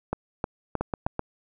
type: two click trains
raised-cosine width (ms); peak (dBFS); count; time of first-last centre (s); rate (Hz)
1; -12 / -13; 4 / 4; 0.13-1.065 / 0.81-1.194; 3.21 / 7.82
effects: none